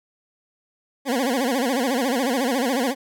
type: tone with vibrato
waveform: 20% pulse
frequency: 256.2 Hz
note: C4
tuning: 36 cents flat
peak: -15 dBFS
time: 1.05-2.95 s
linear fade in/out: 50 ms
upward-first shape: sine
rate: 14 Hz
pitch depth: 170 cents each way
effects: none